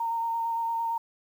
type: tone with vibrato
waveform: sine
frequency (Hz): 920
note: A#5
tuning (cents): -23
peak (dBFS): -26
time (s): 0-0.98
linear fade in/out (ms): 5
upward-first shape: square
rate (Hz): 8.8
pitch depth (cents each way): 11
effects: 9-bit